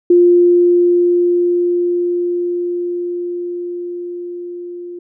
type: tone with level ramp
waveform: sine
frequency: 351 Hz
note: F4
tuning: 9 cents sharp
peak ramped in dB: -5 to -26 dBFS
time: 0.1-4.99 s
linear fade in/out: 5 ms
effects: none